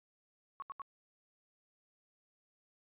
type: tone bursts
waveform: sine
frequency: 1108.7 Hz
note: C#6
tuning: in tune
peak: -40 dBFS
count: 3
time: 0.6-0.818 s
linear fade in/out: 0 ms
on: 22 ms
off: 76 ms
effects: resampled to 8000 Hz